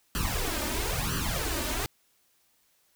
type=noise with flanger; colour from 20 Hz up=pink; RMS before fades=-30 dBFS; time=0.15-1.86 s; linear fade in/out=0 ms; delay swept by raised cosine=0.66 to 3.36 ms; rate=1 Hz; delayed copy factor=+0.85; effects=white hiss -68 dBFS RMS until 2.95 s